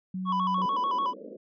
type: tone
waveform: sine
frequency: 186 Hz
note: F#3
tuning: 9 cents sharp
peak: -30 dBFS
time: 0.14-0.66 s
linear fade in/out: 5 ms
type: tone with vibrato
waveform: triangle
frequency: 1050 Hz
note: C6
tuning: 6 cents sharp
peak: -23 dBFS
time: 0.25-1.14 s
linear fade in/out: 50 ms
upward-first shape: square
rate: 6.8 Hz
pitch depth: 92 cents each way
type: band-pass noise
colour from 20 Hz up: white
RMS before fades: -43 dBFS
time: 0.57-1.37 s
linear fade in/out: 10 ms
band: 190 to 580 Hz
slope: 96 dB/octave
effects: resampled to 11025 Hz